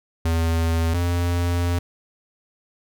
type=tone pair in turn; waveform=square; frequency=82.41 / 87.11 Hz; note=E2 / F2; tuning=0 / -4 cents; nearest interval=minor second; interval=96 cents; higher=second; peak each=-19 / -20 dBFS; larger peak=first; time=0.25-0.94 / 0.94-1.79 s; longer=second; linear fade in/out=5 ms; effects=none